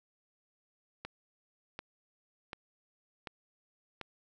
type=click train; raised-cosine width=0.3 ms; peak=-24 dBFS; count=5; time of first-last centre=1.05-4.013 s; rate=1.35 Hz; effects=none